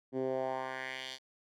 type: tone with band-pass filter sweep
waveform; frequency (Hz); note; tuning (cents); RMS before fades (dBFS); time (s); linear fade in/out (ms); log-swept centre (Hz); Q
10% pulse; 130.81; C3; 0; -37; 0.12-1.19; 50; 300 to 4400; 2.1
effects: none